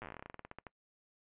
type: slowing click train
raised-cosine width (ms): 0.5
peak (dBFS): -30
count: 21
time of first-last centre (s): 0.02-0.668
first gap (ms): 8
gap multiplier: 1.13
effects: noise-tail reverb RT60 0.1 s tail -23 dB re dry + resampled to 8000 Hz